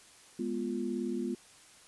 sine chord, F diminished, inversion first, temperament equal with one note detuned, 207.7 / 245.9 / 349.2 Hz, Ab3 / Cb4 / F4, 0 / -7 / 0 cents, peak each -37 / -35 / -36 dBFS, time 0.39-1.35 s, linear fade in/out 5 ms, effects white hiss -57 dBFS RMS until 1.87 s + resampled to 24000 Hz

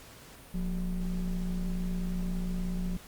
triangle ring-modulated tone, 103.83 Hz, G#2, in tune, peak -24 dBFS, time 0.54-2.97 s, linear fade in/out 5 ms, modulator 75.4 Hz, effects pink hiss -51 dBFS RMS until 3.07 s + Opus 48 kbps

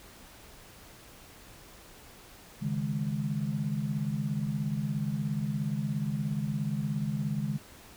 sine chord, C# suspended second, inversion none, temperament equal, 138.59 / 155.56 / 207.7 Hz, C#3 / D#3 / G#3, 0 / 0 / 0 cents, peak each -33 dBFS, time 2.61-7.58 s, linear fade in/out 20 ms, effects pink hiss -52 dBFS RMS until 7.96 s

